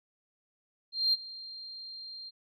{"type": "tone with ADSR envelope", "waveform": "sine", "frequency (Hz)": 4186, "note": "C8", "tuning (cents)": 0, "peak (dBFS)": -21, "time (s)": [0.92, 2.31], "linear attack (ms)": 210, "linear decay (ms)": 28, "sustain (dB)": -20, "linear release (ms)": 30, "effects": ["tanh soft clip ceiling -18 dBFS"]}